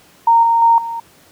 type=tone with level steps; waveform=sine; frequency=924 Hz; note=A#5; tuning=16 cents flat; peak=-7 / -10 / -7 / -21 dBFS; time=0.27-1 s; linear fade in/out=5 ms; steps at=0.43 / 0.62 / 0.78 s; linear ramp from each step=2 ms; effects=pink hiss -48 dBFS RMS until 1.31 s + high-pass 100 Hz 12 dB/octave